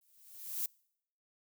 violet noise with exponential growth, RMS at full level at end -33 dBFS, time 0.01-0.66 s, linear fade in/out 5 ms, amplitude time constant 140 ms, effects noise-tail reverb RT60 0.7 s tail -26 dB re dry

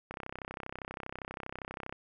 click train, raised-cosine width 0.5 ms, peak -24 dBFS, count 60, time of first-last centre 0.11-1.925 s, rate 32.5 Hz, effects none

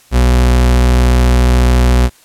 40% pulse tone with vibrato, 61.74 Hz, B1, in tune, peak -6 dBFS, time 0.11-2.1 s, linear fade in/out 50 ms, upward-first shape sine, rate 14 Hz, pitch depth 9 cents each way, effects white hiss -46 dBFS RMS until 2.24 s + low-pass 12000 Hz 12 dB/octave

